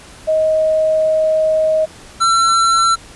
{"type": "tone pair in turn", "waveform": ["sine", "square"], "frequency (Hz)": [629, 1348.3], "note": ["D#5", "E6"], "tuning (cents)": [19, 39], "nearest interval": "octave + minor second", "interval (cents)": 1320, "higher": "second", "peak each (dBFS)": -11, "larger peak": "neither", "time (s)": [[0.27, 1.86], [2.2, 2.96]], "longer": "first", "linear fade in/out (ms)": 20, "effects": ["pink hiss -39 dBFS RMS until 3.15 s", "resampled to 24000 Hz"]}